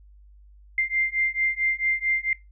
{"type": "beating tone pair", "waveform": "sine", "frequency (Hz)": [2093, 2097.5], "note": ["C7", "C7"], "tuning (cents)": [0, 4], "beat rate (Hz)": 4.5, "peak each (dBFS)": -25, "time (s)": [0.78, 2.33], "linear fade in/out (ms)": 2, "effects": ["noise-tail reverb RT60 0.2 s tail -19 dB re dry", "added 50 Hz sine -48 dBFS peak until 2.51 s"]}